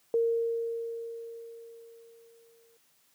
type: tone with exponential decay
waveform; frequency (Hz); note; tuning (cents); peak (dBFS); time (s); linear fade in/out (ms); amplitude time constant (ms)
sine; 461.6; A#4; -17; -22; 0.14-2.77; 1; 570
effects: white hiss -67 dBFS RMS until 3.14 s + high-pass 100 Hz 12 dB/octave